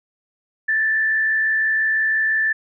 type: tone with frequency modulation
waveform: sine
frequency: 1760 Hz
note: A6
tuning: in tune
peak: -16 dBFS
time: 0.68-2.53 s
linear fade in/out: 10 ms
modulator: 65.9 Hz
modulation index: 0.42
effects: none

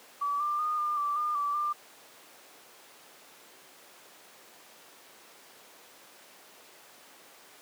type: tone with pitch steps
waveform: sine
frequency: 1148 / 1189 / 1225 / 1202 / 1166 / 1208 / 1157 / 1192 Hz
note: D6 / D6 / D#6 / D6 / D6 / D6 / D6 / D6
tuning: -40 / +21 / -27 / +40 / -13 / +48 / -26 / +25 cents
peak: -27 dBFS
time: 0.21-1.73 s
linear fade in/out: 10 ms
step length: 190 ms
effects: pink hiss -53 dBFS RMS until 7.61 s + high-pass 400 Hz 12 dB/octave

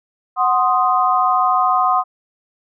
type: chord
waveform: sine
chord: C diminished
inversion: second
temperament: equal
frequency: 740 / 1046.5 / 1244.5 Hz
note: Gb5 / C6 / Eb6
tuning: 0 / 0 / 0 cents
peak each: -17 dBFS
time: 0.36-2.04 s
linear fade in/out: 50 ms
effects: none

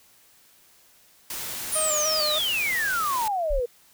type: noise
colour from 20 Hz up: white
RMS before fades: -33 dBFS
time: 1.3-3.28 s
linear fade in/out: 2 ms
type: exponential sweep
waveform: sine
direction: down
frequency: 9956 to 466.2 Hz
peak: -23 dBFS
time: 1.72-3.66 s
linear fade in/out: 10 ms
type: tone with vibrato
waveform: 30% pulse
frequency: 615 Hz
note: D#5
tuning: 20 cents flat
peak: -24 dBFS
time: 1.75-2.39 s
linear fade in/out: 10 ms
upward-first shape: square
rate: 3.3 Hz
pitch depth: 28 cents each way
type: tone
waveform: sine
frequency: 32.88 Hz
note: C1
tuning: 9 cents sharp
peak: -23 dBFS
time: 3.5-3.6 s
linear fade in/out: 10 ms
effects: white hiss -57 dBFS RMS until 3.93 s

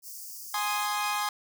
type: high-pass noise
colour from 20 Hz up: white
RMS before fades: -42 dBFS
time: 0.02-0.89 s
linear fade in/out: 50 ms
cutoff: 4700 Hz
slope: 96 dB/octave
type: chord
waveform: sawtooth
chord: Ab major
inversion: none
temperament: equal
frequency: 830.6 / 1046.5 / 1244.5 Hz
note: Ab5 / C6 / Eb6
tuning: 0 / 0 / 0 cents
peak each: -27 / -29 / -29 dBFS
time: 0.54-1.29 s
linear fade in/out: 2 ms
effects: none

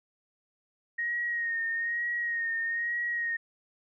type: tone with vibrato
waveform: sine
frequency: 1868 Hz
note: A#6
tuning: 3 cents sharp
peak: -28 dBFS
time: 0.98-3.37 s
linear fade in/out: 10 ms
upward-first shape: sine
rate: 1.1 Hz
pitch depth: 36 cents each way
effects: none

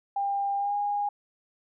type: tone with pitch glide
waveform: sine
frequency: 799 to 818.6 Hz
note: G5 to G#5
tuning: +33 to -25 cents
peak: -25 dBFS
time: 0.16-1.09 s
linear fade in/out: 5 ms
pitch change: +42 cents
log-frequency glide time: 0.57-0.75 s
effects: none

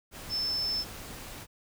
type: tone in noise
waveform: sine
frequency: 5274 Hz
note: E8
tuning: in tune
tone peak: -28 dBFS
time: 0.29-0.85 s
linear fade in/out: 50 ms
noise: pink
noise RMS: -43 dBFS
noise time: 0.11-1.47 s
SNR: +12 dB
effects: none

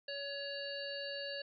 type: harmonic tone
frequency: 562 Hz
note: C#5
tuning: 24 cents sharp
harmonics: 1 / 3 / 5 / 7 / 8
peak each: -43 / -46 / -47 / -52 / -45 dBFS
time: 0.08-1.42 s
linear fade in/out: 5 ms
effects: none

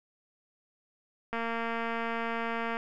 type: click train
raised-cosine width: 0.5 ms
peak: -19 dBFS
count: 332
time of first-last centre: 1.33-2.769 s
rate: 230 Hz
effects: none

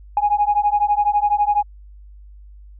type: beating tone pair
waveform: sine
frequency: 822 / 834 Hz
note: G#5 / G#5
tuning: -18 / +7 cents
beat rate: 12 Hz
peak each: -17 dBFS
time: 0.17-1.63 s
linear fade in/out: 2 ms
effects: tanh soft clip ceiling -7 dBFS + added 50 Hz sine -39 dBFS peak until 2.79 s

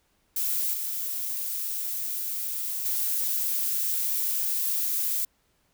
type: noise with level steps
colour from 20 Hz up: violet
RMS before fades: -27 / -31 / -27 dBFS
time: 0.36-5.25 s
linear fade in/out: 5 ms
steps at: 0.73 / 2.85 s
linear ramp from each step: 10 ms
effects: pink hiss -69 dBFS RMS until 5.73 s

